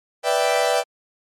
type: chord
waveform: 40% pulse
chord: E minor seventh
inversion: second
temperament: equal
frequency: 493.9 / 587.3 / 659.3 / 784 Hz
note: B4 / D5 / E5 / G5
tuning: 0 / 0 / 0 / 0 cents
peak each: -22 dBFS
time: 0.23-0.84 s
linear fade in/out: 50 ms
effects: low-pass 11000 Hz 12 dB/octave + MP3 64 kbps